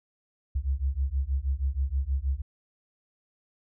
sine beating tone pair, 64.8 / 71.1 Hz, C2 / C#2, -16 / +45 cents, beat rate 6.3 Hz, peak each -28 dBFS, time 0.55-2.42 s, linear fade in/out 10 ms, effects none

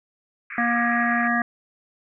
white band-pass noise, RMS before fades -35 dBFS, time 0.5-1.28 s, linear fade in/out 5 ms, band 1200 to 2400 Hz, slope 96 dB/octave
harmonic tone, 237 Hz, A#3, 29 cents sharp, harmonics 1 / 3 / 5 / 7 / 8, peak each -24 / -26 / -28 / -24 / -27 dBFS, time 0.58-1.42 s, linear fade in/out 2 ms
effects none

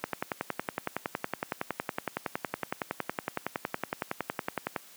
click train, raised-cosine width 0.5 ms, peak -14 dBFS, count 52, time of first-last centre 0.04-4.762 s, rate 10.8 Hz, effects white hiss -53 dBFS RMS until 4.96 s + high-pass 150 Hz 12 dB/octave

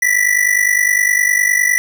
square ring-modulated tone, 1967 Hz, B6, 7 cents flat, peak -9 dBFS, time 0.02-1.78 s, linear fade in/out 0 ms, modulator 24.9 Hz, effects 7-bit

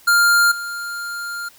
square tone with level steps, 1400 Hz, F6, 4 cents sharp, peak -12 / -26 dBFS, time 0.07-1.49 s, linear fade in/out 10 ms, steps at 0.51 s, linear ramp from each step 10 ms, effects white hiss -49 dBFS RMS until 1.58 s

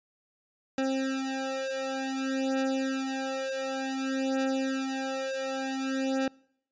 25% pulse beating tone pair, 266 / 266.55 Hz, C4 / C4, +29 / +32 cents, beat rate 0.55 Hz, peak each -28 / -28 dBFS, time 0.78-6.28 s, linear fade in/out 2 ms, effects noise-tail reverb RT60 0.7 s tail -26 dB re dry + resampled to 16000 Hz

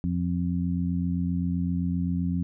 harmonic tone, 87.7 Hz, F2, 8 cents sharp, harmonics 1 / 2 / 3, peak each -30 / -26 / -31 dBFS, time 0.04-2.43 s, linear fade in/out 0 ms, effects none

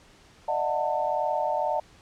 sine tone cluster, 598 / 640 / 728 / 894 Hz, D5 / D#5 / F#5 / A5, +31 / +49 / -28 / +27 cents, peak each -29 / -33 / -29 / -28 dBFS, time 0.48-1.8 s, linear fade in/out 5 ms, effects pink hiss -55 dBFS RMS until 2.01 s + low-pass 7000 Hz 12 dB/octave

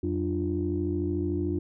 sine tone cluster, 87.5 / 187.4 / 297.5 / 351 Hz, F2 / F#3 / D4 / F4, +4 / +22 / +22 / +9 cents, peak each -30 / -35 / -30 / -30 dBFS, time 0.03-1.59 s, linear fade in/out 5 ms, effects tanh soft clip ceiling -16 dBFS

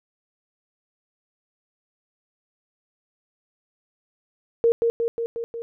sine tone with echo, 464.2 Hz, A#4, 7 cents flat, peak -14 dBFS, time 4.64-4.72 s, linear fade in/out 0 ms, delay 180 ms, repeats 5, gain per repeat -3 dB, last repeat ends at 5.62 s, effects none

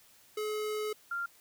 square / sine tone pair in turn, 426.2 / 1390.3 Hz, G#4 / F6, +45 / -8 cents, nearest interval octave + minor sixth, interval 2047 cents, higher second, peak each -33 / -32 dBFS, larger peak second, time 0.37-0.93 / 1.11-1.26 s, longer first, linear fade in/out 5 ms, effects white hiss -61 dBFS RMS until 1.4 s

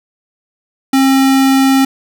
square tone, 268.3 Hz, C4, 44 cents sharp, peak -8 dBFS, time 0.93-1.85 s, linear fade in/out 5 ms, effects 7-bit

